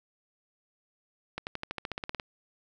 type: accelerating click train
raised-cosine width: 0.3 ms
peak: -18 dBFS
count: 13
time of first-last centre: 1.38-2.198 s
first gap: 89 ms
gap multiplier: 0.95
effects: none